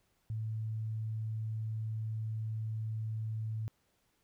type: tone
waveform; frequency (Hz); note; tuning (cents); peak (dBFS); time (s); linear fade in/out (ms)
sine; 110; A2; 0; -34; 0.3-3.68; 0
effects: pink hiss -75 dBFS RMS until 4.23 s